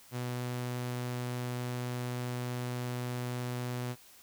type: tone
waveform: sawtooth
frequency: 123.47 Hz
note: B2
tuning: in tune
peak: -30 dBFS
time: 0.11-3.96 s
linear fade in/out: 50 ms
effects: white hiss -57 dBFS RMS until 4.22 s